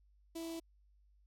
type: tone with notch filter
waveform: sawtooth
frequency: 329.6 Hz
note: E4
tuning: in tune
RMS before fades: -43 dBFS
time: 0.35-0.6 s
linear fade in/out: 10 ms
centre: 1500 Hz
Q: 0.51
effects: added 50 Hz sine -65 dBFS peak until 1.26 s + AAC 48 kbps